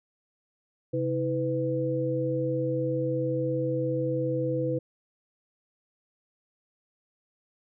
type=tone cluster; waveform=sine; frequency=134.1 / 322.5 / 499.5 Hz; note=C3 / E4 / B4; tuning=+43 / -38 / +20 cents; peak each=-30 / -31 / -28 dBFS; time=0.93-4.79 s; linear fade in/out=10 ms; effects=none